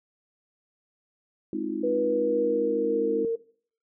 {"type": "chord", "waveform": "sine", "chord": "F minor seventh", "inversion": "first", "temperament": "just", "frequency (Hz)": [209.5, 261.9, 314.3, 349.2], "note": ["Ab3", "C4", "Eb4", "F4"], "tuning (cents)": [15, 2, 18, 0], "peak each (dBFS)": [-35, -34, -30, -34], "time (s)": [1.53, 3.25], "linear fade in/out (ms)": 2}
{"type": "tone with pitch glide", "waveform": "sine", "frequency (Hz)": [488.2, 458.1], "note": ["B4", "A#4"], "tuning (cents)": [-20, -30], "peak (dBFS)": -23, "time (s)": [1.83, 3.36], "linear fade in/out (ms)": 10, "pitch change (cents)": -110, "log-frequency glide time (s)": [1.97, 3.17]}
{"effects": ["noise-tail reverb RT60 0.5 s tail -19 dB re dry"]}